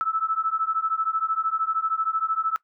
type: beating tone pair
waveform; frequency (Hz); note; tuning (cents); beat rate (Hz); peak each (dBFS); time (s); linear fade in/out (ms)
sine; 1305 / 1318; E6 / E6; -18 / -1; 13; -25; 0.01-2.56; 0
effects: noise-tail reverb RT60 0.1 s tail -19 dB re dry